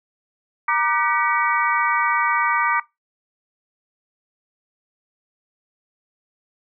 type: tone cluster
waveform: sine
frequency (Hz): 940 / 1192 / 1515 / 1939 / 2264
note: A#5 / D6 / F#6 / B6 / C#7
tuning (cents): +14 / +25 / +40 / -32 / +36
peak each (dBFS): -22 / -20 / -26 / -25 / -26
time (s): 0.68-2.8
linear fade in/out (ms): 5
effects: noise-tail reverb RT60 0.2 s tail -21 dB re dry